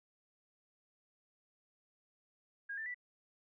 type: tone with pitch steps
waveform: sine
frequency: 1630 / 1776 / 1968 Hz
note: G#6 / A6 / B6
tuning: -33 / +16 / -7 cents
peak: -39 dBFS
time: 2.69-2.945 s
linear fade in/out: 10 ms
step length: 85 ms
effects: none